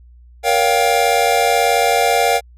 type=chord; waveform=square; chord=G half-diminished seventh; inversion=first; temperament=just; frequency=470.4 / 564.5 / 705.6 / 784 Hz; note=Bb4 / Db5 / F5 / G5; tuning=+16 / +31 / +18 / 0 cents; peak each=-20 / -21 / -17 / -19 dBFS; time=0.43-2.41 s; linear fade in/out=50 ms; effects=added 60 Hz sine -41 dBFS peak until 2.57 s + resampled to 32000 Hz